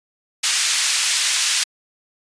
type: band-pass noise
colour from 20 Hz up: white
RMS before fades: -19 dBFS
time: 0.43-1.64 s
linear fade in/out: 10 ms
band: 1900 to 7600 Hz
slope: 12 dB/octave
effects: resampled to 22050 Hz